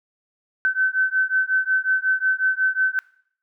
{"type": "beating tone pair", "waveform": "sine", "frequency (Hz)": [1526, 1531.5], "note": ["G6", "G6"], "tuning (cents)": [-47, -41], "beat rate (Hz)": 5.5, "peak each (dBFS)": -21, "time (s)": [0.65, 2.99], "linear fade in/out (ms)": 0, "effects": ["noise-tail reverb RT60 0.6 s tail -22 dB re dry"]}